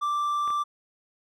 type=tone; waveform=triangle; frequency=1174.7 Hz; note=D6; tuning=in tune; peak=-22 dBFS; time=0.01-0.64 s; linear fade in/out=20 ms
type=clicks; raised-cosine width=0.5 ms; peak=-28 dBFS; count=2; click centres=0.477 / 0.504 s
effects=none